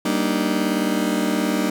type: chord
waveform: 35% pulse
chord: Eb major seventh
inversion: first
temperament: just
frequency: 194.45 / 233.3 / 291.7 / 311.1 Hz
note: G3 / Bb3 / D4 / Eb4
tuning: -14 / +2 / -12 / 0 cents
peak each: -23 dBFS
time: 0.05-1.7 s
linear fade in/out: 5 ms
effects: none